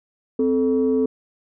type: tone pair together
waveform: sine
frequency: 260 / 437.3 Hz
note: C4 / A4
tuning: -11 / -11 cents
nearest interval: major sixth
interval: 900 cents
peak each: -18 dBFS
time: 0.39-1.06 s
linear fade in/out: 5 ms
effects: tanh soft clip ceiling -11 dBFS